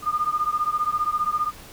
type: beating tone pair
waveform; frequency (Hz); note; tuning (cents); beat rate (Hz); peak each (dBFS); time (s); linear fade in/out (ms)
sine; 1209 / 1224; D6 / D#6; +50 / -29; 15; -24; 0.02-1.52; 50
effects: pink hiss -44 dBFS RMS until 1.72 s